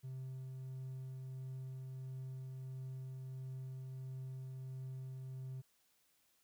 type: tone with tremolo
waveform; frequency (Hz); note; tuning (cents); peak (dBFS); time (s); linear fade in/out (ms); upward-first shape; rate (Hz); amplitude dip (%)
triangle; 130.81; C3; 0; -40; 0.03-5.62; 20; triangle; 1.5; 25
effects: tanh soft clip ceiling -36 dBFS + white hiss -75 dBFS RMS until 6.43 s